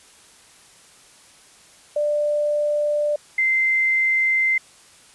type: tone pair in turn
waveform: sine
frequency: 592 / 2079 Hz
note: D5 / C7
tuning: +14 / -12 cents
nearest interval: octave + minor seventh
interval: 2174 cents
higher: second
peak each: -18 / -16 dBFS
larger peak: second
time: 1.96-3.16 / 3.38-4.58 s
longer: neither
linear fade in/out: 5 ms
effects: white hiss -50 dBFS RMS until 5.14 s + resampled to 24000 Hz